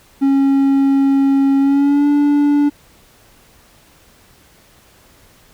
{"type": "tone with pitch glide", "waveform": "triangle", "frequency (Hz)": [274, 289.8], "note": ["C#4", "D4"], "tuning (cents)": [-20, -23], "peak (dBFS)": -8, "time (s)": [0.21, 2.7], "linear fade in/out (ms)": 20, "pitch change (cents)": 97, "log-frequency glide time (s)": [1.59, 2.07], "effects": ["pink hiss -49 dBFS RMS until 5.53 s"]}